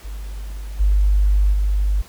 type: tone with level steps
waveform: sine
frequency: 50 Hz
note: G1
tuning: 35 cents sharp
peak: -27 / -12 / -15 dBFS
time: 0.04-2.02 s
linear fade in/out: 10 ms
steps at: 0.79 / 1.52 s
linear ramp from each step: 20 ms
effects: pink hiss -45 dBFS RMS until 2.08 s